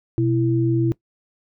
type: tone pair together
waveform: sine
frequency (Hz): 124.4 / 332.1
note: B2 / E4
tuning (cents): +13 / +13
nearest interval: octave + perfect fourth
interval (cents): 1700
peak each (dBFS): -19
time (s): 0.18-0.92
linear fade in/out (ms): 0
effects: noise-tail reverb RT60 0.1 s tail -20 dB re dry